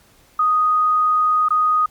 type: tone with dropouts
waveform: sine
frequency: 1244.5 Hz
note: D#6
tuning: in tune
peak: -13 dBFS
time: 0.39-1.86 s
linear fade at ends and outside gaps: 5 ms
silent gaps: 1.486-1.505 s
effects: pink hiss -53 dBFS RMS until 1.9 s + MP3 96 kbps